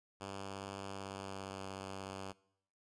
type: tone with pitch glide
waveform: 5% pulse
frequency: 98 to 96.59 Hz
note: G2 to G2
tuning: 0 to -25 cents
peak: -32 dBFS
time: 0.2-2.33 s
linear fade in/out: 20 ms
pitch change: -25 cents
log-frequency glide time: 0.92-1.62 s
effects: noise-tail reverb RT60 0.7 s tail -22 dB re dry + resampled to 22050 Hz